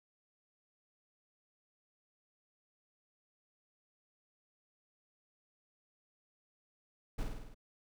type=noise with echo; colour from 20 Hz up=brown; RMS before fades=-34 dBFS; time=7.18-7.24 s; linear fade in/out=10 ms; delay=51 ms; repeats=6; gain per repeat=-3 dB; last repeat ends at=7.546 s; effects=none